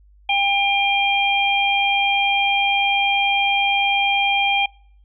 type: harmonic tone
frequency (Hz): 799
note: G5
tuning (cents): +33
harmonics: 1 / 3 / 4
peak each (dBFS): -20 / -19 / -22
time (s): 0.29-4.66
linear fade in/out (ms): 5
effects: noise-tail reverb RT60 0.6 s tail -25 dB re dry + added 50 Hz sine -48 dBFS peak until 5.04 s